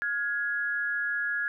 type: tone pair together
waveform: sine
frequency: 1426.5 / 1672 Hz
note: F6 / G#6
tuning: +36 / +11 cents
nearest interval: minor third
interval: 275 cents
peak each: -32 / -28 dBFS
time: 0.02-1.48 s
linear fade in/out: 0 ms
effects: none